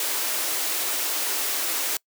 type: high-pass noise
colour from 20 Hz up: white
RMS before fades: -26 dBFS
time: 0-1.97 s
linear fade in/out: 2 ms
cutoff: 270 Hz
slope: 96 dB/octave
effects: noise-tail reverb RT60 0.1 s tail -25 dB re dry